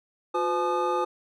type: tone cluster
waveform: triangle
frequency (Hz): 357.6 / 507 / 856 / 1219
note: F4 / B4 / A5 / D#6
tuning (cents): +41 / +45 / -48 / -36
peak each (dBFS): -27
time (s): 0.34-1.05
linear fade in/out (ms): 10
effects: none

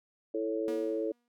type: chord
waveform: sine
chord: A major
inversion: second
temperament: equal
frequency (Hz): 329.6 / 440 / 554.4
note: E4 / A4 / C#5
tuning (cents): 0 / 0 / 0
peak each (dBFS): -34 / -33 / -36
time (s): 0.34-1.12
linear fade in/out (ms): 5
type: tone with exponential decay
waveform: sawtooth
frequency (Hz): 240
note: B3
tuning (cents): -49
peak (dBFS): -35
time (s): 0.68-1.28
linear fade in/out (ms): 0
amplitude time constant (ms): 130
effects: none

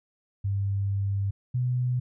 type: tone pair in turn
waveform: sine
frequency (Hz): 99.1 / 124.86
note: G2 / B2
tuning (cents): +19 / +19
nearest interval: major third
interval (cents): 400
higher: second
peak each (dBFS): -24 / -23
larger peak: second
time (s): 0.44-1.31 / 1.54-2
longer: first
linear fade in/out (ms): 10
effects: none

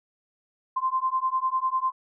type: beating tone pair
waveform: sine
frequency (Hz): 1038 / 1048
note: C6 / C6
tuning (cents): -14 / +2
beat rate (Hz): 10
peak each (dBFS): -26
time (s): 0.76-1.92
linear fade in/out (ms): 10
effects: none

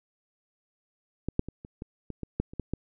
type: clicks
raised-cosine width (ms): 3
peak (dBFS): -16 / -10 / -24 / -29 / -24 / -23 / -21 / -13 / -30 / -18 / -16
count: 11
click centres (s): 1.286 / 1.394 / 1.486 / 1.649 / 1.821 / 2.103 / 2.233 / 2.4 / 2.535 / 2.597 / 2.736
effects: none

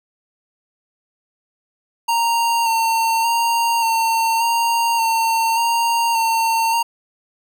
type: tone with vibrato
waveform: square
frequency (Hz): 918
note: A#5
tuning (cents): -27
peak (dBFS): -16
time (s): 2.08-6.83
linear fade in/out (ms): 10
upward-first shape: square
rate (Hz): 0.86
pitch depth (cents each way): 19
effects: none

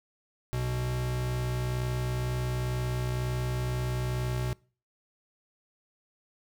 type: tone pair together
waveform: square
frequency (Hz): 61.7 / 123.79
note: B1 / B2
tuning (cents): -1 / +4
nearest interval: octave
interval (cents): 1205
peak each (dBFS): -36 / -30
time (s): 0.53-4.53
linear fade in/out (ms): 0
effects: noise-tail reverb RT60 0.4 s tail -24 dB re dry

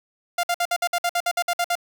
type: tone bursts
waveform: sawtooth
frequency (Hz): 698.5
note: F5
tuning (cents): 0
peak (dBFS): -16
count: 13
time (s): 0.38-1.754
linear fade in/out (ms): 5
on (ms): 54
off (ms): 56
effects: none

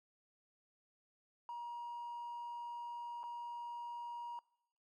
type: tone with dropouts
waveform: triangle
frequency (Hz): 951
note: A#5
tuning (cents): +34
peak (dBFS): -39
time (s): 1.49-4.39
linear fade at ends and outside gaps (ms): 1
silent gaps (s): 3.232-3.238
effects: noise-tail reverb RT60 0.7 s tail -24 dB re dry + tanh soft clip ceiling -39 dBFS

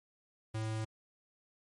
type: tone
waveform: square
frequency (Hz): 110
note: A2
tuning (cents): 0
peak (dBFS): -35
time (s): 0.54-0.85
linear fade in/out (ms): 10
effects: MP3 48 kbps

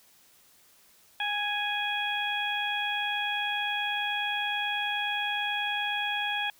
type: harmonic tone with a mistuned harmonic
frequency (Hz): 830.6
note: G#5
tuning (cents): 0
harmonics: 1 / 2 / 3 / 4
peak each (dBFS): -33 / -33 / -33 / -33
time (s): 1.2-6.5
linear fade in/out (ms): 2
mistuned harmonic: 1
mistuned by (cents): -16
effects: white hiss -60 dBFS RMS until 6.59 s

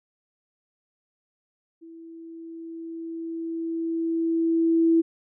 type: tone with level ramp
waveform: sine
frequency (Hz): 329.6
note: E4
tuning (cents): 0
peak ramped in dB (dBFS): -42 to -15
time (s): 1.81-5.02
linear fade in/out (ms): 20
effects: none

